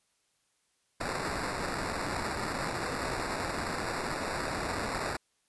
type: noise with sample-and-hold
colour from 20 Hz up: white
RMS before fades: -34 dBFS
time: 1-5.17 s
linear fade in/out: 10 ms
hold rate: 3150 Hz
effects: white hiss -74 dBFS RMS until 5.48 s + resampled to 24000 Hz